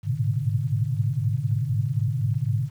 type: tone cluster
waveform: sine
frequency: 104.1 / 108.1 / 119.5 / 130.7 / 148.2 Hz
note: G#2 / A2 / A#2 / C3 / D3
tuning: +5 / -30 / +43 / -1 / +16 cents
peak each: -28 dBFS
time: 0.03-2.7 s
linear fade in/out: 50 ms
effects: 9-bit